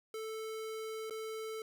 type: tone with dropouts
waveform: square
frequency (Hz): 440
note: A4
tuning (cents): 0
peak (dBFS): -40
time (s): 0.14-1.62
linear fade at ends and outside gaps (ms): 2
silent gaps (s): 1.098-1.107
effects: none